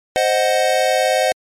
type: chord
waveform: square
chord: C diminished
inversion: none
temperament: equal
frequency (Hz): 523.3 / 622.3 / 740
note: C5 / Eb5 / Gb5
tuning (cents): 0 / 0 / 0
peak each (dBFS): -19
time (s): 0.16-1.32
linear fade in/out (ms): 0
effects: low-pass 11000 Hz 12 dB/octave + MP3 64 kbps